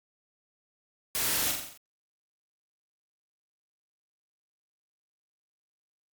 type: noise with echo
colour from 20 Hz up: white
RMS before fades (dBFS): -30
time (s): 1.15-1.51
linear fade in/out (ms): 0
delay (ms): 44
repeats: 6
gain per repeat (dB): -4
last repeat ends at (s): 1.774
effects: Opus 48 kbps